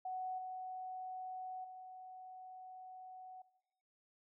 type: tone with level steps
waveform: sine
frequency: 744 Hz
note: F#5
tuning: 9 cents sharp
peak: -39 / -43 / -50 dBFS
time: 0.05-3.42 s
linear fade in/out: 5 ms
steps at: 0.38 / 1.64 s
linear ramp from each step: 5 ms
effects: noise-tail reverb RT60 1.0 s tail -18 dB re dry